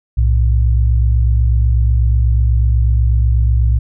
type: tone pair together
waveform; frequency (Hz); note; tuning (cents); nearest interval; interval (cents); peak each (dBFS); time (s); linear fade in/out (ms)
sine; 62 / 110.12; B1 / A2; +7 / +2; minor seventh; 995; -10 / -16; 0.17-3.79; 10
effects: none